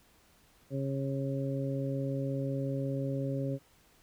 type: harmonic tone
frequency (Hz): 136.5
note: C#3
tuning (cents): -26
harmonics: 1 / 2 / 3 / 4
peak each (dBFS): -33 / -36 / -41 / -38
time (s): 0.7-3.59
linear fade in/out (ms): 50
effects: pink hiss -64 dBFS RMS until 4.02 s